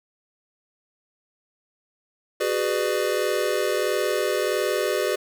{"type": "chord", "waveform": "square", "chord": "G# half-diminished seventh", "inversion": "third", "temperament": "just", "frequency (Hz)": [373.8, 415.3, 498.4, 598], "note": ["F#4", "G#4", "B4", "D5"], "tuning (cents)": [18, 0, 16, 31], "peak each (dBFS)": -28, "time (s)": [2.4, 5.16], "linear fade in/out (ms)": 10, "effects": []}